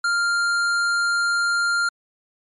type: tone with tanh clipping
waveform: triangle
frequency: 1396.9 Hz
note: F6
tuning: in tune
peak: -20 dBFS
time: 0.04-1.89 s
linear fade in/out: 5 ms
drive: 18 dB
effects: MP3 48 kbps

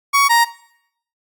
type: tone pair in turn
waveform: 30% pulse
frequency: 1121 / 935.7 Hz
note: C#6 / A#5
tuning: +19 / +6 cents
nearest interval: minor third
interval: 313 cents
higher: first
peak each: -8 dBFS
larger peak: neither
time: 0.13-0.29 / 0.29-0.45 s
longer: neither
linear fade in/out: 20 ms
effects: noise-tail reverb RT60 0.7 s tail -18 dB re dry + AAC 64 kbps

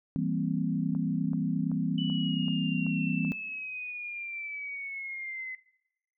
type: chord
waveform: sine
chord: C dominant seventh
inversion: first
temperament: equal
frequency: 164.81 / 196 / 233.1 / 261.6 Hz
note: E3 / G3 / Bb3 / C4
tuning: 0 / 0 / 0 / 0 cents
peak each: -31 / -33 / -34 / -32 dBFS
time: 0.16-3.32 s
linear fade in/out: 0 ms
type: click train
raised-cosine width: 1 ms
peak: -34 dBFS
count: 7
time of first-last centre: 0.95-3.249 s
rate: 2.61 Hz
type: linear sweep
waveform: sine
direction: down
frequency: 2978 to 2033 Hz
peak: -35 dBFS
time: 1.98-5.55 s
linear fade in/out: 2 ms
effects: noise-tail reverb RT60 0.9 s tail -22 dB re dry

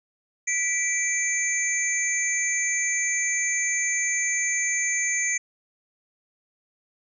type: tone cluster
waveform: sine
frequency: 1970 / 2323 / 6350 / 6960 Hz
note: B6 / D7 / G8 / A8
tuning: -5 / -20 / +21 / -20 cents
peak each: -28 dBFS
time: 0.47-5.38 s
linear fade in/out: 10 ms
effects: none

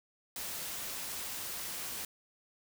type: noise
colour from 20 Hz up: white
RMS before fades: -40 dBFS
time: 0.36-2.05 s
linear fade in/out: 2 ms
effects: none

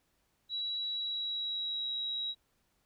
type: tone with pitch glide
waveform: sine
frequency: 3904 to 3855 Hz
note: B7 to B7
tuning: -21 to -43 cents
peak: -33 dBFS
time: 0.49-2.35 s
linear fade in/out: 50 ms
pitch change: -22 cents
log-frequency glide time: 0.8-1.93 s
effects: pink hiss -75 dBFS RMS until 2.85 s

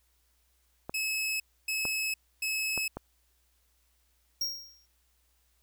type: clicks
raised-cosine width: 1 ms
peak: -22 dBFS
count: 4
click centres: 0.895 / 1.853 / 2.777 / 2.97 s
type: tone bursts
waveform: sawtooth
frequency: 2584 Hz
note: E7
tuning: 35 cents flat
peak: -26 dBFS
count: 3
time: 0.94-2.88 s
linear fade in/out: 5 ms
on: 460 ms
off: 280 ms
type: tone with exponential decay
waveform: square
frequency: 5588 Hz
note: F8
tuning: in tune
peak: -27 dBFS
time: 4.41-4.86 s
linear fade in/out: 5 ms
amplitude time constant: 97 ms
effects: added 60 Hz sine -70 dBFS peak until 5.62 s + white hiss -72 dBFS RMS until 5.62 s

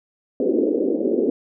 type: band-pass noise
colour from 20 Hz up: pink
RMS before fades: -20 dBFS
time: 0.4-1.3 s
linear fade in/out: 2 ms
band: 250 to 500 Hz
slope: 48 dB/octave
effects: none

